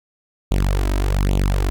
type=tone with flanger; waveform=sawtooth; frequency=48 Hz; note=G1; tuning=36 cents flat; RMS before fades=-18 dBFS; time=0.51-1.7 s; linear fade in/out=0 ms; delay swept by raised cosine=0.28 to 3.18 ms; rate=1.2 Hz; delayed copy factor=+0.85; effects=none